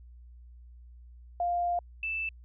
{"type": "tone pair in turn", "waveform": "sine", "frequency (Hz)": [700, 2643], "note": ["F5", "E7"], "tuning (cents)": [4, 4], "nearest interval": "octave + major seventh", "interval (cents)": 2300, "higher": "second", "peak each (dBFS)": [-26, -30], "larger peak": "first", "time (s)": [[1.4, 1.79], [2.03, 2.29]], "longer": "first", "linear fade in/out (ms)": 2, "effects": ["added 60 Hz sine -48 dBFS peak until 2.44 s"]}